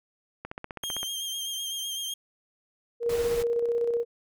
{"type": "click train", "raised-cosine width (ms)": 0.5, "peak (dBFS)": -21, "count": 10, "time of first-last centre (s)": [0.45, 1.031], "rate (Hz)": 15.5}
{"type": "tone with vibrato", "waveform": "sawtooth", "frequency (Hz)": 3195, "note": "G7", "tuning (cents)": 32, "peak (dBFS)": -28, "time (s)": [0.83, 2.14], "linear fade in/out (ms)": 5, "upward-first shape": "sine", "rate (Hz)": 7.9, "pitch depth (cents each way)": 31}
{"type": "tone with tremolo", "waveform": "sine", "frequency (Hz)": 471.2, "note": "A#4", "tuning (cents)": 19, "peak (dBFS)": -22, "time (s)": [3, 4.05], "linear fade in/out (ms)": 50, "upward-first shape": "square", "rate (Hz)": 16, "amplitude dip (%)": 35}
{"type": "noise", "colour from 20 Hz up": "pink", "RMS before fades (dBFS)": -37, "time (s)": [3.09, 3.43], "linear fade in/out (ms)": 5}
{"effects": []}